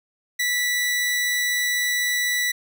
sawtooth tone, 1964 Hz, B6, 10 cents flat, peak -17 dBFS, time 0.39-2.52 s, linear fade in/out 10 ms, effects none

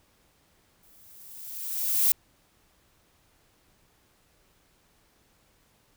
violet noise with exponential growth, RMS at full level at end -20 dBFS, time 0.83-2.12 s, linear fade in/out 1 ms, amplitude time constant 280 ms, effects pink hiss -65 dBFS RMS until 5.96 s

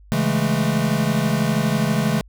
square chord, A major seventh, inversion first, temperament equal, 138.59 / 164.81 / 207.7 / 220 Hz, C#3 / E3 / G#3 / A3, 0 / 0 / 0 / 0 cents, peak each -24 dBFS, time 0.12-2.21 s, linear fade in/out 0 ms, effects added 50 Hz sine -44 dBFS peak until 2.28 s

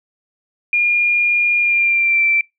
sine tone with pitch glide, 2418 to 2341 Hz, D7 to D7, +50 to -6 cents, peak -12 dBFS, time 0.73-2.41 s, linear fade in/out 2 ms, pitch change -56 cents, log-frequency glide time 1.59-2.24 s, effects noise-tail reverb RT60 0.2 s tail -26 dB re dry

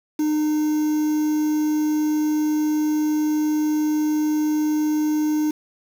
triangle tone with quantisation, 304.7 Hz, D#4, 36 cents flat, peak -16 dBFS, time 0.19-5.51 s, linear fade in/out 5 ms, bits 6, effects none

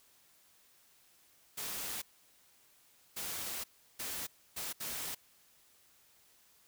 white noise bursts at uneven times, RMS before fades -40 dBFS, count 5, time 1.57-2.02 / 3.16-3.64 / 3.99-4.27 / 4.56-4.73 / 4.8-5.15 s, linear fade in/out 10 ms, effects white hiss -66 dBFS RMS until 6.67 s

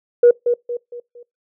sine tone with echo, 481.2 Hz, B4, 45 cents flat, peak -5 dBFS, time 0.23-0.31 s, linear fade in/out 5 ms, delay 230 ms, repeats 4, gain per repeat -8 dB, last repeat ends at 1.23 s, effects noise-tail reverb RT60 0.2 s tail -24 dB re dry + tanh soft clip ceiling -2 dBFS

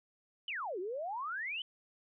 sine exponential two-way sweep, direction down then up, 3119 to 345.3 to 3119 Hz, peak -36 dBFS, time 0.48-1.62 s, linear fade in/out 2 ms, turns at 0.79 s, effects none

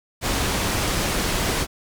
pink low-pass noise, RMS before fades -23 dBFS, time 0.21-1.67 s, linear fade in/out 50 ms, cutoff 11000 Hz, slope 12 dB/octave, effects none

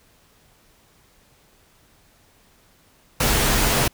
pink noise with comb filter, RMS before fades -19 dBFS, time 3.2-3.88 s, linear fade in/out 5 ms, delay 11 ms, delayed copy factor -0.6, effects pink hiss -57 dBFS RMS until 3.93 s

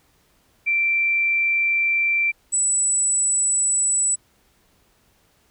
sine tone pair in turn, 2349 / 7915 Hz, D7 / B8, 0 / +3 cents, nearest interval octave + major sixth, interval 2103 cents, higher second, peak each -17 dBFS, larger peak neither, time 0.66-2.32 / 2.52-4.16 s, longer first, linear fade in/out 20 ms, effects pink hiss -61 dBFS RMS until 5.5 s

